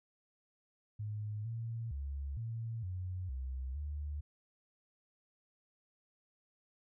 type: tone with pitch steps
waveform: sine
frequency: 105.8 / 114.7 / 69.8 / 114 / 91.4 / 65.1 / 73.6 Hz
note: G#2 / A#2 / C#2 / A#2 / F#2 / C2 / D2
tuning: +33 / -28 / +13 / -38 / -21 / -8 / +4 cents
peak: -37 dBFS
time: 0.99-4.21 s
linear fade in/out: 10 ms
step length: 460 ms
effects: none